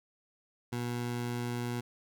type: tone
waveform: 20% pulse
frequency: 120.7 Hz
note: B2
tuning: 39 cents flat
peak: -28 dBFS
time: 0.72-1.81 s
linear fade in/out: 10 ms
effects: none